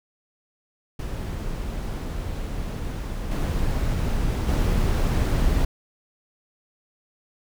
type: noise with level steps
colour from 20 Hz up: brown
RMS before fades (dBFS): -29 / -24 / -21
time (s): 0.99-5.65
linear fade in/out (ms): 5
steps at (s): 3.31 / 4.48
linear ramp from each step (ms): 5
effects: none